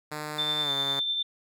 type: tone with pitch glide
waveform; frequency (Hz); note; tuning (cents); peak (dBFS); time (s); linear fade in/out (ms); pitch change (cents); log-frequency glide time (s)
5% pulse; 151.3 to 138.74; D#3 to C#3; -48 to +2; -22; 0.11-1; 10; -150; 0.61-0.72
type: tone with tremolo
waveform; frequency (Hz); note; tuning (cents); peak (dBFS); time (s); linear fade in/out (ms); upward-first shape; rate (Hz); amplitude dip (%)
sine; 3558; A7; +19; -24; 0.38-1.23; 10; triangle; 10; 40
effects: none